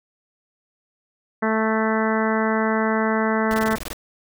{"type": "harmonic tone", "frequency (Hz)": 220, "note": "A3", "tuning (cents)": 0, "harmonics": [1, 2, 3, 4, 5, 6, 7, 8, 9], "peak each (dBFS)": [-22, -25, -27, -28, -29, -30, -30, -31, -32], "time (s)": [1.42, 3.76], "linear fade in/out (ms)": 10}
{"type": "noise bursts", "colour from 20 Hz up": "pink", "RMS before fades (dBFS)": -31, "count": 9, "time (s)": [3.51, 3.931], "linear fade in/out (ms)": 0, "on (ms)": 29, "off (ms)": 20}
{"effects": []}